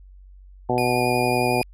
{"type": "harmonic tone", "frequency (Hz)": 123.47, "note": "B2", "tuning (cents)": 0, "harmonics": [1, 2, 3, 4, 5, 6, 7], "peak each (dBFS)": [-28, -27, -25, -27, -28, -25, -27], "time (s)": [0.69, 1.62], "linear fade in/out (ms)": 5}
{"type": "tone with vibrato", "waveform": "35% pulse", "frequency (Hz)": 2438, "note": "D#7", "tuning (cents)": -36, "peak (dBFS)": -25, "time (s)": [0.78, 1.63], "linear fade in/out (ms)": 0, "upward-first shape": "square", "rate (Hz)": 11, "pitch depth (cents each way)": 12}
{"effects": ["added 47 Hz sine -43 dBFS peak until 1.73 s", "resampled to 32000 Hz"]}